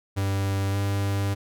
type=tone with pitch glide; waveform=45% pulse; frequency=98 to 99.54 Hz; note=G2 to G2; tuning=0 to +27 cents; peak=-23 dBFS; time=0.16-1.35 s; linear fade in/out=20 ms; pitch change=+27 cents; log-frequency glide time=0.71-0.76 s; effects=none